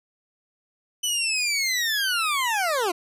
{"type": "linear sweep", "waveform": "20% pulse", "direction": "down", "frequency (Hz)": [3010, 329.6], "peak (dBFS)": -17, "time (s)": [1.03, 2.92], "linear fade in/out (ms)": 10, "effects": ["resampled to 32000 Hz"]}